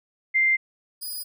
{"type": "tone pair in turn", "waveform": ["sine", "10% pulse"], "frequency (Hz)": [2093, 4945], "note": ["C7", "D#8"], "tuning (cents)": [0, -12], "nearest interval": "octave + minor third", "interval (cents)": 1488, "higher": "second", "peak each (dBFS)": [-17, -24], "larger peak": "first", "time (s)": [[0.34, 0.57], [1.01, 1.24]], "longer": "neither", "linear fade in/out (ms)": 20, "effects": []}